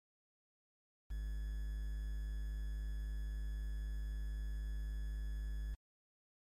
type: tone with quantisation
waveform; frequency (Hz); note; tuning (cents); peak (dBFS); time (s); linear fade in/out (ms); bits
triangle; 51.91; G#1; 0; -36; 1.1-5.75; 10; 10
effects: MP3 64 kbps